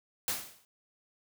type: noise with exponential decay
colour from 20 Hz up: white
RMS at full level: -29 dBFS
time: 0.28-0.65 s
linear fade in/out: 1 ms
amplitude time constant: 80 ms
effects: none